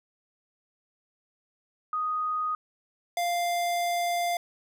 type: tone pair in turn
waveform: sine / square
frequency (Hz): 1244.5 / 696.8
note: D#6 / F5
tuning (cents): 0 / -4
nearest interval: minor seventh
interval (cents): 1004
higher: first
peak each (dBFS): -26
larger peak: neither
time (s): 1.93-2.55 / 3.17-4.37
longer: second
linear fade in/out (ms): 2
effects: none